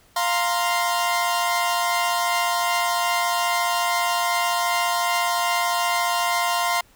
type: chord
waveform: sawtooth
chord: F suspended fourth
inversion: none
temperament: equal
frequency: 698.5 / 932.3 / 1046.5 Hz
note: F5 / Bb5 / C6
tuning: 0 / 0 / 0 cents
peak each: -20 / -23 / -20 dBFS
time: 0.16-6.81 s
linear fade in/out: 5 ms
effects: pink hiss -56 dBFS RMS until 6.95 s